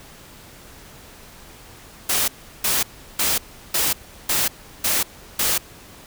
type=noise bursts; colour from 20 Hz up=white; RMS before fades=-20 dBFS; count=7; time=2.09-5.58 s; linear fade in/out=5 ms; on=190 ms; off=360 ms; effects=pink hiss -44 dBFS RMS until 6.06 s